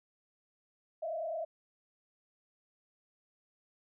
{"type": "tone with frequency modulation", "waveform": "sine", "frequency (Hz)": 652, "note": "E5", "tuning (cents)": -19, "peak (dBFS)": -34, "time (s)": [1.02, 1.45], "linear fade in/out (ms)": 10, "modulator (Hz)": 29.6, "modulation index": 1.2, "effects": []}